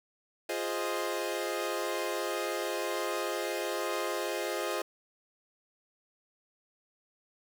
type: chord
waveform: sawtooth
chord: F minor seventh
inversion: none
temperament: equal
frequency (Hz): 349.2 / 415.3 / 523.3 / 622.3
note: F4 / Ab4 / C5 / Eb5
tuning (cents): 0 / 0 / 0 / 0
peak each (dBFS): -33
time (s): 0.49-4.82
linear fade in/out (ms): 5
effects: none